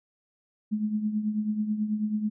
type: tone with tremolo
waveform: sine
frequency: 212.8 Hz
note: G#3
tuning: 42 cents sharp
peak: -22 dBFS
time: 0.71-2.3 s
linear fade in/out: 20 ms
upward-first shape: triangle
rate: 9.2 Hz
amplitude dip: 70%
effects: none